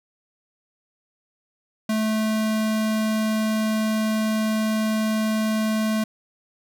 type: tone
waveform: square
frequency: 217.7 Hz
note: A3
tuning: 18 cents flat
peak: -21 dBFS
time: 1.89-6.04 s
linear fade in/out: 5 ms
effects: none